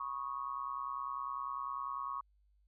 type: tone with amplitude modulation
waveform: sine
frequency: 1108.7 Hz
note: C#6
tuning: in tune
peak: -33 dBFS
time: 0-2.21 s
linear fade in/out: 5 ms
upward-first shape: sine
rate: 130 Hz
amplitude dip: 90%
effects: added 50 Hz sine -67 dBFS peak until 2.67 s